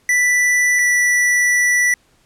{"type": "tone pair in turn", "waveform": "square", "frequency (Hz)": [1975.5, 1963], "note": ["B6", "B6"], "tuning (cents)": [0, -11], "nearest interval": "unison", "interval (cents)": 11, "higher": "first", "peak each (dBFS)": -13, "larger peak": "neither", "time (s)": [[0.09, 0.79], [0.79, 1.94]], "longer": "second", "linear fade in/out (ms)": 2, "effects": ["pink hiss -57 dBFS RMS until 2.25 s", "low-pass 11000 Hz 12 dB/octave"]}